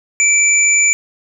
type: tone pair together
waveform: sine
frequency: 2332 / 6988 Hz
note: D7 / A8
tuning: -13 / -13 cents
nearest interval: octave + perfect fifth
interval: 1900 cents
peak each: -12 dBFS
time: 0.2-0.93 s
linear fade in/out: 0 ms
effects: none